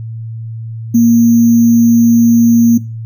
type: tone with sample-and-hold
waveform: sine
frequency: 233.1 Hz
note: A#3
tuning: in tune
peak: -4 dBFS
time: 0.94-2.78 s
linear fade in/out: 10 ms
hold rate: 6300 Hz
effects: noise-tail reverb RT60 0.3 s tail -17 dB re dry + added 113 Hz sine -21 dBFS peak until 3.05 s